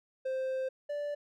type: tone pair in turn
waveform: triangle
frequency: 523.3 / 583.7 Hz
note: C5 / D5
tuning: 0 / -11 cents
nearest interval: major second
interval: 189 cents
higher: second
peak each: -29 / -31 dBFS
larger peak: first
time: 0.25-0.69 / 0.89-1.15 s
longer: first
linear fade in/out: 10 ms
effects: none